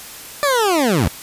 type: linear sweep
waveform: 20% pulse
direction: down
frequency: 595 to 65.41 Hz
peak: -9 dBFS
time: 0.43-1.08 s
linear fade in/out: 0 ms
effects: white hiss -35 dBFS RMS until 1.22 s + resampled to 32000 Hz